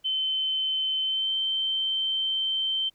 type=tone with pitch glide; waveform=sine; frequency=3072 to 3109 Hz; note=G7 to G7; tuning=-36 to -15 cents; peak=-24 dBFS; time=0.04-2.9 s; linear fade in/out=20 ms; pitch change=+21 cents; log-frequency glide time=1.03-1.33 s; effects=pink hiss -68 dBFS RMS until 2.94 s